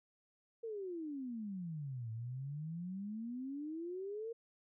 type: exponential two-way sweep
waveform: sine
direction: down then up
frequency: 468.3 to 110 to 468.3 Hz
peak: -40 dBFS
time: 0.63-4.33 s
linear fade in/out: 10 ms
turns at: 2.11 s
effects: none